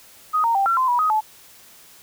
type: tone with pitch steps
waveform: sine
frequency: 1250 / 924 / 786 / 1358 / 1033 / 972 / 1256 / 864 Hz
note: D#6 / A#5 / G5 / F6 / C6 / B5 / D#6 / A5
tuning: +8 / -16 / +4 / -49 / -22 / -28 / +16 / -32 cents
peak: -16 dBFS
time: 0.33-1.21 s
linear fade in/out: 20 ms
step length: 110 ms
effects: white hiss -48 dBFS RMS until 2.02 s